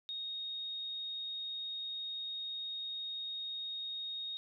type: tone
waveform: sine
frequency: 3729 Hz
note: A#7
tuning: in tune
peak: -38 dBFS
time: 0.09-4.37 s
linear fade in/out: 0 ms
effects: none